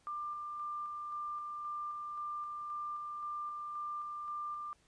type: tone with tremolo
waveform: sine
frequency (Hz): 1191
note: D6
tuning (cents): +24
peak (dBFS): -37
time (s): 0.07-4.73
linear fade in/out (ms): 0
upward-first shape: square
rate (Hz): 1.9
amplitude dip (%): 25
effects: pink hiss -70 dBFS RMS until 4.87 s + resampled to 22050 Hz